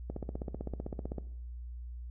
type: click train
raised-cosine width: 2 ms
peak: -24 dBFS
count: 18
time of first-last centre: 0.1-1.183 s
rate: 15.7 Hz
effects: noise-tail reverb RT60 0.7 s tail -18 dB re dry + added 60 Hz sine -40 dBFS peak until 2.1 s